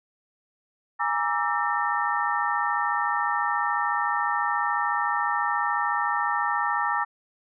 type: tone cluster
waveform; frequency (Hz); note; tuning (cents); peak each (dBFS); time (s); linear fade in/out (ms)
sine; 827 / 941 / 1167 / 1326 / 1813; G#5 / A#5 / D6 / E6 / A#6; -8 / +16 / -11 / +10 / -49; -29; 0.99-7.05; 20
effects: none